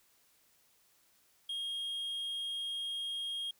triangle tone, 3250 Hz, G#7, 38 cents flat, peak -34 dBFS, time 1.49-3.51 s, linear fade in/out 5 ms, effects white hiss -69 dBFS RMS until 3.59 s

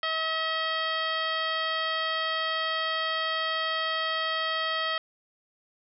harmonic tone with a mistuned harmonic, 641 Hz, E5, 49 cents flat, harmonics 1 / 2 / 3 / 4 / 5 / 6 / 7 / 8, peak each -35 / -31 / -32 / -41 / -32 / -43 / -40 / -46 dBFS, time 0.03-4.98 s, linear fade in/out 2 ms, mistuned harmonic 6, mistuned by -30 cents, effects none

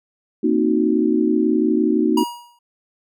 sine chord, C half-diminished seventh, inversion third, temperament equal with one note detuned, 233.1 / 265 / 311.1 / 370 Hz, Bb3 / C4 / Eb4 / Gb4, 0 / +22 / 0 / 0 cents, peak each -20 / -23 / -18 / -21 dBFS, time 0.43-2.24 s, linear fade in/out 10 ms
square tone with exponential decay, 956 Hz, A#5, 43 cents sharp, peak -18 dBFS, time 2.17-2.59 s, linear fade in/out 5 ms, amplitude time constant 90 ms
effects none

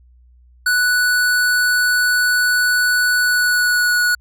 square tone with pitch glide, 1480 to 1463.8 Hz, F#6 to F#6, 0 to -19 cents, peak -14 dBFS, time 0.66-4.15 s, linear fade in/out 5 ms, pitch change -19 cents, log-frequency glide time 3.19-4.02 s, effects added 61 Hz sine -46 dBFS peak until 4.2 s

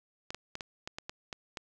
clicks, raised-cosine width 0.2 ms, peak -21 dBFS, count 9, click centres 0.305 / 0.346 / 0.554 / 0.608 / 0.875 / 0.985 / 1.095 / 1.328 / 1.572 s, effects none

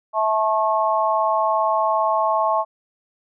harmonic tone, 217.5 Hz, A3, 20 cents flat, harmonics 3 / 4 / 5, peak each -21 / -21 / -21 dBFS, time 0.13-2.65 s, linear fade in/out 50 ms, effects none

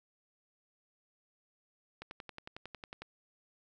click train, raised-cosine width 0.3 ms, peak -28 dBFS, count 12, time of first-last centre 2.02-3.02 s, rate 11 Hz, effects none

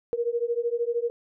sine beating tone pair, 466.2 / 479.2 Hz, A#4 / A#4, 0 / +48 cents, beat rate 13 Hz, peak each -27 / -27 dBFS, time 0.13-1.1 s, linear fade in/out 0 ms, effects none

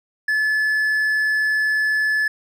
triangle tone, 1726 Hz, A6, 34 cents flat, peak -15 dBFS, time 0.28-2.28 s, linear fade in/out 5 ms, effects none

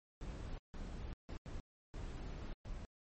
brown noise bursts at uneven times, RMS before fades -45 dBFS, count 6, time 0.21-0.58 / 0.74-1.13 / 1.29-1.37 / 1.46-1.6 / 1.94-2.53 / 2.65-2.85 s, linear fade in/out 0 ms, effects MP3 32 kbps

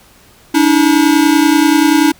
square tone pair together, 288.8 / 319.2 Hz, D4 / D#4, -29 / +44 cents, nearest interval major second, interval 173 cents, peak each -11 dBFS, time 0.54-2.12 s, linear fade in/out 10 ms, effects pink hiss -45 dBFS RMS until 2.19 s

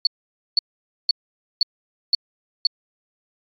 sine tone bursts, 4447 Hz, C#8, 5 cents sharp, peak -13 dBFS, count 6, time 0.05-2.67 s, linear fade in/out 2 ms, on 20 ms, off 500 ms, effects AAC 64 kbps

